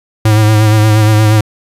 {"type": "tone with vibrato", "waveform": "square", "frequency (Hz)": 107.7, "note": "A2", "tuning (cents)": -37, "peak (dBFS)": -6, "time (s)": [0.25, 1.41], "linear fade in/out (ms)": 5, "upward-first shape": "sine", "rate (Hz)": 8.5, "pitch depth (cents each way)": 34, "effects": ["resampled to 32000 Hz"]}